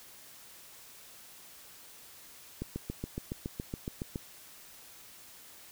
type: click train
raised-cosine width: 3 ms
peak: -22 dBFS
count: 12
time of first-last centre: 2.62-4.158 s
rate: 7.15 Hz
effects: white hiss -53 dBFS RMS until 5.71 s